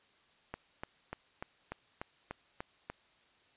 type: click train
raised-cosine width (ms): 0.5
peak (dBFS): -24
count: 9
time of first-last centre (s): 0.54-2.9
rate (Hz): 3.39
effects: white hiss -67 dBFS RMS until 3.56 s + resampled to 8000 Hz